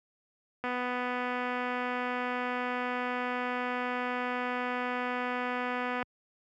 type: click train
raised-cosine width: 0.5 ms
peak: -19 dBFS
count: 1337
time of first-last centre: 0.64-6.027 s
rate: 248 Hz
effects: high-pass 80 Hz 12 dB/octave